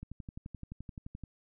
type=click train; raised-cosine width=5 ms; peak=-30 dBFS; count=15; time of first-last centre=0.03-1.237 s; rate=11.6 Hz; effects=none